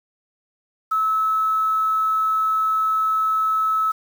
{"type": "tone with quantisation", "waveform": "sine", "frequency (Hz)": 1300, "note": "E6", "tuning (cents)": -24, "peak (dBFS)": -17, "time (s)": [0.91, 3.92], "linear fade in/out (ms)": 10, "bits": 7, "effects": []}